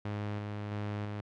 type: tone with tremolo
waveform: sawtooth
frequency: 103.83 Hz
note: G#2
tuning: in tune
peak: -30 dBFS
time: 0.05-1.21 s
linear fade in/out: 5 ms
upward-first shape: square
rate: 1.5 Hz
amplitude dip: 25%
effects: low-pass 3000 Hz 12 dB/octave